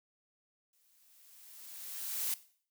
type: noise with exponential growth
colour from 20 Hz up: blue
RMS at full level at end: -33 dBFS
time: 0.73-2.34 s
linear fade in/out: 2 ms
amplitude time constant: 350 ms
effects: noise-tail reverb RT60 0.5 s tail -17 dB re dry